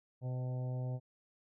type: harmonic tone with a mistuned harmonic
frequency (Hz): 127.3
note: C3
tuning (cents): -47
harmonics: 1 / 2 / 3 / 4 / 5 / 6 / 7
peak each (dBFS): -35 / -50 / -54 / -50 / -51 / -57 / -61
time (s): 0.21-1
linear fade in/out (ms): 50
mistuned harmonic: 5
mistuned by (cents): -22
effects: none